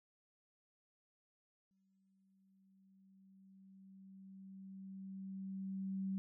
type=tone with exponential growth; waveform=sine; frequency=192.2 Hz; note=G3; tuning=34 cents flat; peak=-36 dBFS; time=1.71-6.18 s; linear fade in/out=0 ms; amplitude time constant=970 ms; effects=none